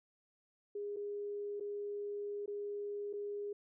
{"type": "tone with dropouts", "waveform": "sine", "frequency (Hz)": 409.6, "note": "G#4", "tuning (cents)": -24, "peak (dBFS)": -38, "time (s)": [0.75, 3.53], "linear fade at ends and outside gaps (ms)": 5, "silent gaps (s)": [[0.963, 0.967], [1.599, 1.606], [2.46, 2.477], [3.13, 3.135]], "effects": []}